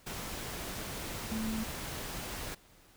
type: tone in noise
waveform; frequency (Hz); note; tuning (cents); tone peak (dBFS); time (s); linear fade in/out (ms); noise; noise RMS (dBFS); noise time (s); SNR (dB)
sine; 220.5; A3; +4; -33; 1.31-1.64; 10; pink; -40; 0.06-2.55; +4
effects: pink hiss -61 dBFS RMS until 2.96 s